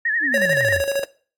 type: tone with vibrato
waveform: sine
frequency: 1792 Hz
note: A6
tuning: 31 cents sharp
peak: -18 dBFS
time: 0.05-0.78 s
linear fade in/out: 5 ms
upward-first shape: sine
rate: 11 Hz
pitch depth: 95 cents each way
type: exponential sweep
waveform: sine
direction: down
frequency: 326.8 to 75.9 Hz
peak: -26 dBFS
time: 0.2-0.84 s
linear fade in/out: 50 ms
type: tone with tremolo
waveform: square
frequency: 554.4 Hz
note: C#5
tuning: in tune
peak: -18 dBFS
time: 0.34-1.04 s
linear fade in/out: 2 ms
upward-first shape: square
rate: 13 Hz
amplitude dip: 60%
effects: noise-tail reverb RT60 0.4 s tail -19 dB re dry + AAC 64 kbps